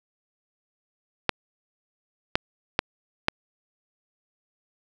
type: clicks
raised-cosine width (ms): 0.3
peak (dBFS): -3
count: 4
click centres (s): 1.293 / 2.355 / 2.791 / 3.284
effects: none